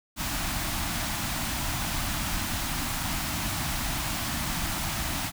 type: band-stop noise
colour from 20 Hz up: pink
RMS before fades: -30 dBFS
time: 0.16-5.32 s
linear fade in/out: 50 ms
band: 320 to 640 Hz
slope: 48 dB/octave
effects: none